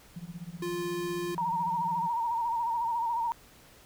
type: tone with tremolo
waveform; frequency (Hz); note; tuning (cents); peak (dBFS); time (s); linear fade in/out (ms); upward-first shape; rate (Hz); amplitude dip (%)
sine; 171.1; F3; -35; -35; 0.16-2.08; 2; sine; 16; 95
type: tone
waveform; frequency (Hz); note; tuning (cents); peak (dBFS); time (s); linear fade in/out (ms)
square; 349.2; F4; 0; -32; 0.62-1.35; 5
type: tone with vibrato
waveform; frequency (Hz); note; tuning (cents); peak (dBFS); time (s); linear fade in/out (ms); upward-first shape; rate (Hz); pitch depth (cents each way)
sine; 932.3; A#5; 0; -27; 1.38-3.32; 0; sine; 14; 57
effects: pink hiss -56 dBFS RMS until 3.85 s